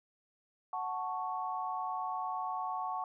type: chord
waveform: sine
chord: F# minor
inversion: none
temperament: equal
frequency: 740 / 880 / 1108.7 Hz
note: F#5 / A5 / C#6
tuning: 0 / 0 / 0 cents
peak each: -38 / -39 / -38 dBFS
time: 0.73-3.04 s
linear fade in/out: 2 ms
effects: none